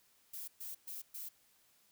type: noise bursts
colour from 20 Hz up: violet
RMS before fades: -45 dBFS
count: 4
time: 0.33-1.29 s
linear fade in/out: 10 ms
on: 150 ms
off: 120 ms
effects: white hiss -70 dBFS RMS until 1.91 s